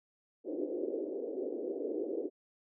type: band-pass noise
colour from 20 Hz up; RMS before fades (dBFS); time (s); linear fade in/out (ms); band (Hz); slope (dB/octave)
white; -37; 0.44-2.3; 50; 290 to 500; 48
effects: none